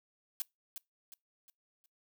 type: noise with echo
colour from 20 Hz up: blue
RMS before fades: -35 dBFS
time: 0.4-0.42 s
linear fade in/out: 0 ms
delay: 360 ms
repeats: 4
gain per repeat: -8 dB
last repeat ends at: 1.86 s
effects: noise-tail reverb RT60 0.2 s tail -25 dB re dry